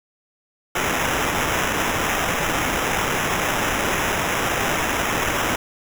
violet noise with sample-and-hold, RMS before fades -22 dBFS, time 0.75-5.56 s, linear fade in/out 5 ms, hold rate 4410 Hz, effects none

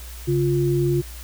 sine tone pair together, 138.9 / 350 Hz, C#3 / F4, +4 / +4 cents, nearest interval octave + major third, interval 1600 cents, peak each -20 dBFS, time 0.27-1.02 s, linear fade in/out 20 ms, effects added 60 Hz sine -35 dBFS peak until 1.23 s + white hiss -42 dBFS RMS until 1.23 s

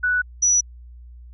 sine tone pair in turn, 1480 / 5891 Hz, F#6 / F#8, 0 / -8 cents, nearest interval 2 octaves, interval 2392 cents, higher second, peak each -17 / -14 dBFS, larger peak second, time 0.03-0.22 / 0.42-0.61 s, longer neither, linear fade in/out 10 ms, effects added 60 Hz sine -39 dBFS peak until 1.33 s

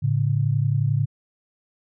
sine tone pair together, 110.32 / 141.6 Hz, A2 / C#3, +5 / +37 cents, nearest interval major third, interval 432 cents, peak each -21 dBFS, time 0.02-1.06 s, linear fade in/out 20 ms, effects none

